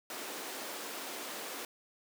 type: high-pass noise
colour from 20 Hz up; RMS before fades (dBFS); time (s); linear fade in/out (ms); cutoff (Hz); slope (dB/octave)
pink; -42; 0.1-1.65; 2; 280; 24
effects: none